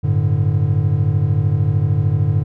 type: chord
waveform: triangle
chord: G suspended second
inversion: none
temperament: equal with one note detuned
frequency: 96.76 / 110 / 146.83 Hz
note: G2 / A2 / D3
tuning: -22 / 0 / 0 cents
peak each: -16 dBFS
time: 0.03-2.44 s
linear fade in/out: 20 ms
effects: none